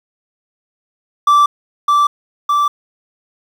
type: tone with echo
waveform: triangle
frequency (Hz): 1167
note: D6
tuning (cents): -11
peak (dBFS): -5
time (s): 1.27-1.46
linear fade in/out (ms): 5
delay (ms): 610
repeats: 2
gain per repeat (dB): -2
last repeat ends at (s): 2.68
effects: 7-bit